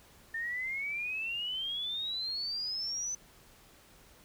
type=exponential sweep; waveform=sine; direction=up; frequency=1800 to 6110 Hz; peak=-33 dBFS; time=0.34-3.15 s; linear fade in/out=5 ms; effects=pink hiss -59 dBFS RMS until 4.24 s